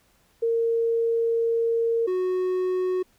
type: tone pair in turn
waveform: sine / triangle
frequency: 460.2 / 368.1 Hz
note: A#4 / F#4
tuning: -22 / -9 cents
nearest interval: major third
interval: 387 cents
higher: first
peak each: -20 dBFS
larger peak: neither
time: 0.42-2.07 / 2.07-3.03 s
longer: first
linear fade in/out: 10 ms
effects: pink hiss -63 dBFS RMS until 3.18 s